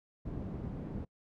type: low-pass noise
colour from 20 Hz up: white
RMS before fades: -40 dBFS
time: 0.25-1.05 s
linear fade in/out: 10 ms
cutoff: 220 Hz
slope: 12 dB/octave
effects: noise-tail reverb RT60 0.1 s tail -25 dB re dry